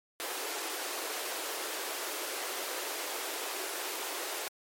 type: high-pass noise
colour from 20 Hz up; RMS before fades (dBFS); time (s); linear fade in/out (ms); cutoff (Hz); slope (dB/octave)
pink; -37; 0.2-4.48; 0; 330; 48
effects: MP3 64 kbps